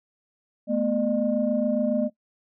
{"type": "tone cluster", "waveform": "sine", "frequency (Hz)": [217.9, 245.1, 604], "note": ["A3", "B3", "D5"], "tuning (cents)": [-17, -13, 48], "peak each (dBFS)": -25, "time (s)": [0.67, 2.1], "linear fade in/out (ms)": 50, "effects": ["noise-tail reverb RT60 0.1 s tail -17 dB re dry", "tanh soft clip ceiling -11 dBFS"]}